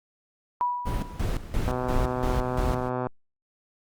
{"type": "tone with exponential decay", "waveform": "sine", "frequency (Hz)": 978, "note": "B5", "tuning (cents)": -17, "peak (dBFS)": -20, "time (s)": [0.61, 1.4], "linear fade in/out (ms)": 0, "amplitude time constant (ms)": 170}
{"type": "noise with tremolo", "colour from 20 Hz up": "brown", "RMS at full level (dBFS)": -26, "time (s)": [0.85, 2.9], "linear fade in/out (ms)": 20, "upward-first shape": "square", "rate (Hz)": 2.9, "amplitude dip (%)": 75}
{"type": "click train", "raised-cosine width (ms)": 1, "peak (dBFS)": -15, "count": 176, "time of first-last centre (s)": [1.68, 3.069], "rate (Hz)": 126}
{"effects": ["Opus 48 kbps"]}